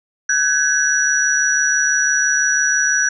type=tone cluster; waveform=sine; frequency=1517 / 1663 / 5850 Hz; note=F#6 / G#6 / F#8; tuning=+43 / +2 / -21 cents; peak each=-18 dBFS; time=0.29-3.09 s; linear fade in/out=5 ms; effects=none